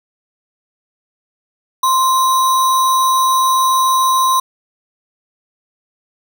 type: tone with sample-and-hold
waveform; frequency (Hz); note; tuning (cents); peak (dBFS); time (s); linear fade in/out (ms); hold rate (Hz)
sine; 1046.5; C6; 0; -10; 1.83-4.4; 5; 4900
effects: none